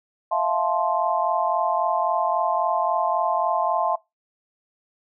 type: chord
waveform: sine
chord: F major seventh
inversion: third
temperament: just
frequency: 654.8 / 698.5 / 873.1 / 1047.7 Hz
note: E5 / F5 / A5 / C6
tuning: -12 / 0 / -14 / +2 cents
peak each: -25 dBFS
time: 0.31-3.96 s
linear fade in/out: 10 ms
effects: noise-tail reverb RT60 0.2 s tail -22 dB re dry